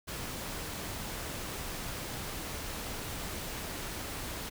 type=noise; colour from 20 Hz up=pink; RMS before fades=-39 dBFS; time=0.07-4.5 s; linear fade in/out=20 ms; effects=none